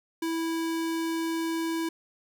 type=tone; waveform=square; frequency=328.3 Hz; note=E4; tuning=7 cents flat; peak=-28 dBFS; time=0.22-1.89 s; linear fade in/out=5 ms; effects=none